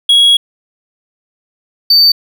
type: tone pair in turn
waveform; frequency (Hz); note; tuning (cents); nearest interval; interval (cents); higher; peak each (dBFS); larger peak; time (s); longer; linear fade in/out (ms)
triangle; 3321 / 4580; G#7 / D8; -1 / -44; tritone; 557; second; -3; neither; 0.09-0.37 / 1.9-2.12; first; 5
effects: none